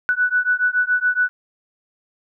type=beating tone pair; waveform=sine; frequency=1480 / 1487.1 Hz; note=F#6 / F#6; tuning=0 / +8 cents; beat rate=7.1 Hz; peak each=-19 dBFS; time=0.09-1.29 s; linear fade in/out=0 ms; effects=none